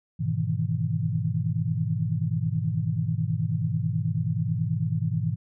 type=chord; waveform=sine; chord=E major seventh; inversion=first; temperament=equal; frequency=103.83 / 123.47 / 155.56 / 164.81 Hz; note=G#2 / B2 / D#3 / E3; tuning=0 / 0 / 0 / 0 cents; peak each=-29 dBFS; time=0.19-5.36 s; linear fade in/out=20 ms; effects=none